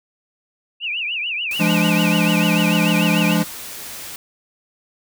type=tone with vibrato; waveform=sine; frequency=2640 Hz; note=E7; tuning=2 cents sharp; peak=-21 dBFS; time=0.8-3.37 s; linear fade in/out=50 ms; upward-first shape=triangle; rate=6.8 Hz; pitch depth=220 cents each way
type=noise; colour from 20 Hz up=white; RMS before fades=-33 dBFS; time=1.51-4.16 s; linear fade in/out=2 ms
type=chord; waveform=square; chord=D diminished; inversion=first; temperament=equal with one note detuned; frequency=170.92 / 207.7 / 293.7 Hz; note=F3 / Ab3 / D4; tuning=-37 / 0 / 0 cents; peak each=-19 / -20 / -23 dBFS; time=1.59-3.44 s; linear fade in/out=20 ms
effects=none